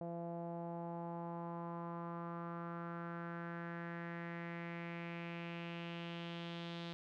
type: tone with low-pass filter sweep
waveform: sawtooth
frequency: 170 Hz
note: F3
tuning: 46 cents flat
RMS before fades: -45 dBFS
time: 0.01-6.93 s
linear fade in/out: 0 ms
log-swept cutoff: 660 to 3700 Hz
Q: 3.5
effects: none